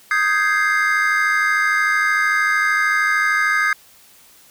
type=chord; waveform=triangle; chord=Ab major seventh; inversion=second; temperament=equal; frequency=1244.5 / 1568 / 1661.2 / 2093 Hz; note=Eb6 / G6 / Ab6 / C7; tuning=0 / 0 / 0 / 0 cents; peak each=-19 dBFS; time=0.11-3.73 s; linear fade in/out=2 ms; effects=white hiss -49 dBFS RMS until 4.5 s